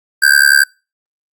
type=tone with amplitude modulation; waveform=square; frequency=1571 Hz; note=G6; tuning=3 cents sharp; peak=-3 dBFS; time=0.22-0.64 s; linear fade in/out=10 ms; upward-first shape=sine; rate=70.8 Hz; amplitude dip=100%; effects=noise-tail reverb RT60 0.3 s tail -26 dB re dry + Opus 32 kbps